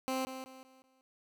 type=tone with echo; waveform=15% pulse; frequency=261.6 Hz; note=C4; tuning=in tune; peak=-26 dBFS; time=0.08-0.25 s; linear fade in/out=0 ms; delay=190 ms; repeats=4; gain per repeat=-9 dB; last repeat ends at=1.01 s; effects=none

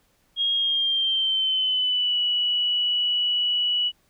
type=tone with pitch glide; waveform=sine; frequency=3264 to 2942 Hz; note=G#7 to F#7; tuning=-31 to -11 cents; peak=-20 dBFS; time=0.36-3.92 s; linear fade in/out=50 ms; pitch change=-180 cents; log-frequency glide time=0.54-2.18 s; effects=pink hiss -65 dBFS RMS until 4.09 s

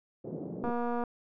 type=band-pass noise; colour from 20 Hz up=pink; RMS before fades=-39 dBFS; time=0.24-0.71 s; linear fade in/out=10 ms; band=160 to 490 Hz; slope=24 dB/octave
type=click train; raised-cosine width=1 ms; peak=-21 dBFS; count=96; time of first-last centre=0.64-1.037 s; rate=239 Hz
effects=none

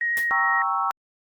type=tone with vibrato; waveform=sine; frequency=1881 Hz; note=A#6; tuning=15 cents sharp; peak=-21 dBFS; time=0.01-0.62 s; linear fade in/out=2 ms; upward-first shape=triangle; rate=9.5 Hz; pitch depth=9 cents each way
type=noise with exponential decay; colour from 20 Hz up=white; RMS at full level=-28 dBFS; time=0.17-0.31 s; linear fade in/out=0 ms; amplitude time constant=29 ms
type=chord; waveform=sine; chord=G diminished seventh; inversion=none; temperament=equal; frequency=784 / 932.3 / 1108.7 / 1318.5 Hz; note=G5 / Bb5 / Db6 / Fb6; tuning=0 / 0 / 0 / 0 cents; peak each=-28 / -29 / -26 / -25 dBFS; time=0.31-0.91 s; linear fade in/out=0 ms
effects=Opus 32 kbps

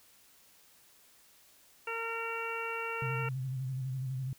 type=harmonic tone; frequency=457.5 Hz; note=A#4; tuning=32 cents flat; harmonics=1 / 2 / 3 / 4 / 5 / 6; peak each=-40 / -42 / -39 / -47 / -43 / -40 dBFS; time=1.87-3.29 s; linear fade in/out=5 ms
type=tone with vibrato; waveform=sine; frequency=130.81 Hz; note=C3; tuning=in tune; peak=-33 dBFS; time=3.02-4.33 s; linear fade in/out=2 ms; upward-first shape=square; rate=12 Hz; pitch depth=45 cents each way
effects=white hiss -62 dBFS RMS until 4.38 s

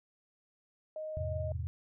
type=tone; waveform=sine; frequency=622.3 Hz; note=D#5; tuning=in tune; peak=-37 dBFS; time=0.96-1.52 s; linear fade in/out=2 ms
type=chord; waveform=sine; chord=E augmented; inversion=none; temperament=just; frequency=82.41 / 103.01 / 128.76 Hz; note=E2 / G#2 / B#2; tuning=0 / -14 / -27 cents; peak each=-36 / -40 / -41 dBFS; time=1.17-1.67 s; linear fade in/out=0 ms
effects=none

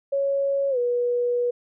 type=tone with pitch glide; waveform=sine; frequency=554.4 to 485.4 Hz; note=C#5 to B4; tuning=0 to -30 cents; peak=-20 dBFS; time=0.12-1.51 s; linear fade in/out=10 ms; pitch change=-230 cents; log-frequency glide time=0.7-0.78 s; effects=none

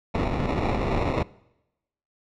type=noise with sample-and-hold; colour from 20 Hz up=pink; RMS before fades=-25 dBFS; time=0.14-1.23 s; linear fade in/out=5 ms; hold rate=1575 Hz; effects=noise-tail reverb RT60 0.9 s tail -22 dB re dry + low-pass 3000 Hz 12 dB/octave

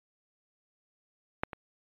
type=clicks; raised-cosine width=0.5 ms; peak=-13 / -24 dBFS; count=2; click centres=1.435 / 1.532 s; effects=resampled to 8000 Hz

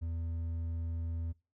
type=tone with hard clipping; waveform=triangle; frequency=82.8 Hz; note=E2; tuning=8 cents sharp; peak=-35 dBFS; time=0.01-1.33 s; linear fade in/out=20 ms; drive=7 dB; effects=noise-tail reverb RT60 0.3 s tail -23 dB re dry

